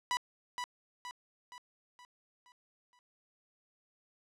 sawtooth tone with echo, 985 Hz, B5, 5 cents flat, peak -26 dBFS, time 0.11-0.17 s, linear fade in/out 0 ms, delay 470 ms, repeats 6, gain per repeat -6 dB, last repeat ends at 2.99 s, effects low-pass 8000 Hz 12 dB/octave

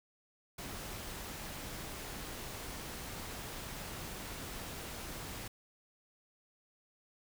pink noise, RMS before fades -44 dBFS, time 0.58-5.48 s, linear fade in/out 5 ms, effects none

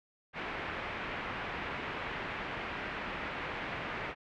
white low-pass noise, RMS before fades -39 dBFS, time 0.33-4.15 s, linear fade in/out 50 ms, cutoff 2400 Hz, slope 24 dB/octave, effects none

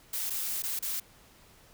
blue noise with dropouts, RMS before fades -33 dBFS, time 0.13-1 s, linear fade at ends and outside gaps 5 ms, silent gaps 0.299-0.303 / 0.623-0.635 / 0.791-0.824 s, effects pink hiss -58 dBFS RMS until 1.73 s

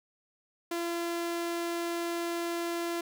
sawtooth tone, 340.9 Hz, F4, 42 cents flat, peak -27 dBFS, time 0.71-3.01 s, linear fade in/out 5 ms, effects none

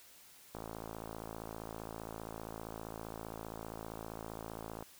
click train, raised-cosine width 1 ms, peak -29 dBFS, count 237, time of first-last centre 0.55-4.825 s, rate 55.2 Hz, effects white hiss -59 dBFS RMS until 4.99 s

